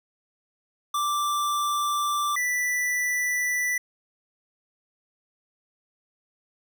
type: tone pair in turn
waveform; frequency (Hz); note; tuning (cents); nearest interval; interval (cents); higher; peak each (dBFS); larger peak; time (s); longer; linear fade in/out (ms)
square; 1174.7 / 1975.6; D6 / B6; 0 / 0; major sixth; 900; second; -24; neither; 0.94-2.36 / 2.36-3.78; neither; 5
effects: none